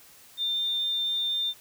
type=tone; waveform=sine; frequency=3602 Hz; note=A7; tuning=40 cents sharp; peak=-25 dBFS; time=0.37-1.54 s; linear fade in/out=50 ms; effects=white hiss -53 dBFS RMS until 1.6 s